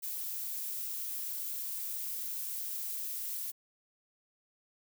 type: noise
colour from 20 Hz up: violet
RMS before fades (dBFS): -38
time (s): 0.02-3.52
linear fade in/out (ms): 20
effects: none